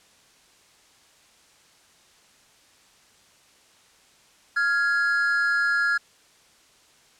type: tone pair together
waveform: triangle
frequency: 1398.7 / 1669 Hz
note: F6 / G#6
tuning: +2 / +8 cents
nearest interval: minor third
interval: 306 cents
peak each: -21 dBFS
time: 4.56-5.98 s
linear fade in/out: 10 ms
effects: white hiss -57 dBFS RMS until 7.19 s + low-pass 8000 Hz 12 dB/octave